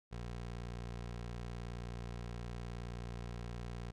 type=tone; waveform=20% pulse; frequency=59.1 Hz; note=A#1; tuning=24 cents sharp; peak=-37 dBFS; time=0.11-3.92 s; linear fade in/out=20 ms; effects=low-pass 7000 Hz 12 dB/octave